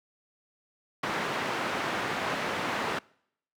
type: low-pass noise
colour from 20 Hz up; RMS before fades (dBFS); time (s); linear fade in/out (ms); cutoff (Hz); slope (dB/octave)
white; -31; 1.03-2.99; 5; 1700; 12
effects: noise-tail reverb RT60 0.7 s tail -25 dB re dry + high-pass 150 Hz 12 dB/octave